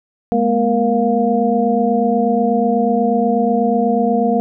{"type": "tone cluster", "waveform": "sine", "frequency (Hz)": [210.9, 239.1, 469.2, 702], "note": ["G#3", "A#3", "A#4", "F5"], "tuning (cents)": [27, 44, 11, 9], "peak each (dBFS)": -18, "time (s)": [0.32, 4.4], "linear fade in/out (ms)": 0, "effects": []}